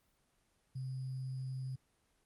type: tone with sample-and-hold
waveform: sine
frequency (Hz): 130.81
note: C3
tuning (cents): 0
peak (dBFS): -38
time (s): 0.75-1.76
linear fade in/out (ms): 10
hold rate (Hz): 4900
effects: pink hiss -75 dBFS RMS until 2.25 s + Opus 24 kbps